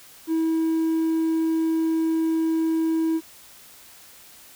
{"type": "tone", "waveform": "triangle", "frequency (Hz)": 323.5, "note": "E4", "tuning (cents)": -32, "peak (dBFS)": -17, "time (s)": [0.27, 3.21], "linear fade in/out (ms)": 50, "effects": ["tanh soft clip ceiling -13 dBFS", "white hiss -48 dBFS RMS until 4.55 s"]}